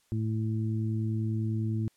harmonic tone, 110 Hz, A2, in tune, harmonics 1 / 2 / 3, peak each -28 / -34 / -38 dBFS, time 0.12-1.88 s, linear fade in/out 0 ms, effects white hiss -69 dBFS RMS until 1.96 s + low-pass 11000 Hz 12 dB/octave

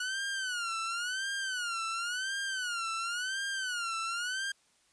sawtooth tone with vibrato, 1461 Hz, F#6, 22 cents flat, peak -29 dBFS, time 0-4.52 s, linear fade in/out 5 ms, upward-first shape sine, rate 0.94 Hz, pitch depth 160 cents each way, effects white hiss -68 dBFS RMS until 4.92 s + resampled to 22050 Hz

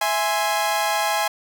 sawtooth chord, E augmented, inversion none, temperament equal, 659.3 / 830.6 / 1046.5 Hz, E5 / G#5 / B#5, 0 / 0 / 0 cents, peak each -22 / -18 / -23 dBFS, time 0.01-1.28 s, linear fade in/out 5 ms, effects none

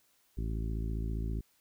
harmonic tone, 55 Hz, A1, in tune, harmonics 1 / 2 / 3 / 4 / 5 / 6 / 7, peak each -33 / -39 / -43 / -45 / -47 / -49 / -50 dBFS, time 0.37-1.41 s, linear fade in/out 10 ms, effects white hiss -70 dBFS RMS until 1.6 s

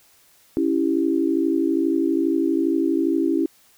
sine chord, C# diminished, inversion none, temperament equal, 277.2 / 329.6 / 392 Hz, C#4 / E4 / G4, 0 / 0 / 0 cents, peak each -22 / -20 / -26 dBFS, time 0.57-3.46 s, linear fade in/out 0 ms, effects white hiss -56 dBFS RMS until 3.77 s

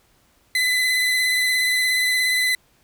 30% pulse tone with vibrato, 2013 Hz, B6, 33 cents sharp, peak -15 dBFS, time 0.55-2.55 s, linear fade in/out 2 ms, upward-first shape sine, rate 17 Hz, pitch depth 22 cents each way, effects pink hiss -60 dBFS RMS until 2.83 s

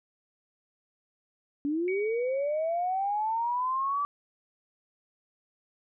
sine linear sweep, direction up, 279.5 to 1163 Hz, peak -26 dBFS, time 1.65-4.05 s, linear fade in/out 0 ms
sine tone with exponential decay, 2257 Hz, C#7, 31 cents sharp, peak -34 dBFS, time 1.88-3.54 s, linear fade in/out 1 ms, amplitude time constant 360 ms
effects none

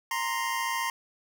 25% pulse tone pair together, 932.3 / 1046.5 Hz, A#5 / C6, 0 / 0 cents, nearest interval major second, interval 200 cents, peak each -27 dBFS, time 0.11-0.9 s, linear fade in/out 2 ms, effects none

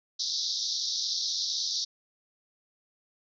white band-pass noise, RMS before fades -31 dBFS, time 0.19-1.85 s, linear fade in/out 10 ms, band 3600 to 5900 Hz, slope 96 dB/octave, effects none

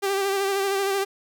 sawtooth tone with vibrato, 393.1 Hz, G4, 5 cents sharp, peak -18 dBFS, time 0.02-1.05 s, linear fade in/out 20 ms, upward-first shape sine, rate 13 Hz, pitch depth 34 cents each way, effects 10-bit

